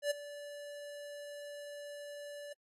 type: tone with ADSR envelope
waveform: square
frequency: 580 Hz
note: D5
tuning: 22 cents flat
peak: -29 dBFS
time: 0.02-2.53 s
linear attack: 88 ms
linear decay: 13 ms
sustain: -16 dB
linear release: 6 ms
effects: AAC 32 kbps